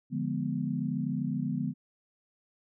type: chord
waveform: sine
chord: D diminished seventh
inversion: none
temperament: equal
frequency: 146.83 / 174.61 / 207.7 / 246.9 Hz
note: D3 / F3 / Ab3 / Cb4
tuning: 0 / 0 / 0 / 0 cents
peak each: -34 / -35 / -35 / -33 dBFS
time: 0.1-1.74 s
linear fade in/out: 50 ms
effects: none